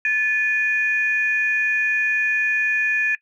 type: tone pair together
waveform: sine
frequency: 1738 / 2458 Hz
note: A6 / D#7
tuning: -22 / -22 cents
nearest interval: tritone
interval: 600 cents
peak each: -19 dBFS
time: 0.05-3.15 s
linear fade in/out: 2 ms
effects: noise-tail reverb RT60 0.1 s tail -20 dB re dry + tanh soft clip ceiling -9 dBFS